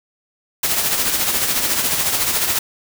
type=noise with tremolo; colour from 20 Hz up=white; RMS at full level=-17 dBFS; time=0.63-2.59 s; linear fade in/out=5 ms; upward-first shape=sine; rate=14 Hz; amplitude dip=45%; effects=none